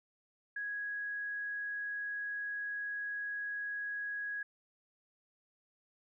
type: tone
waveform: sine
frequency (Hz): 1661.2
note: G#6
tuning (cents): 0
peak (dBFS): -36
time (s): 0.56-4.43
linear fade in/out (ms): 5
effects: none